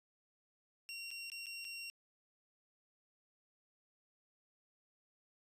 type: tone with dropouts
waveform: 25% pulse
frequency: 2749 Hz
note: F7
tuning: 28 cents flat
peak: -40 dBFS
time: 0.89-1.9 s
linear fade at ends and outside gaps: 0 ms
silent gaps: 1.106-1.113 / 1.3-1.318 / 1.459-1.467 / 1.645-1.65 s
effects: resampled to 32000 Hz + 13-bit